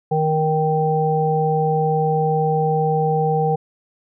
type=harmonic tone; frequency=156.3 Hz; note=D#3; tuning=8 cents sharp; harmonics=1 / 3 / 5; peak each=-20 / -20 / -20 dBFS; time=0.11-3.56 s; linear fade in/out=10 ms; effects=none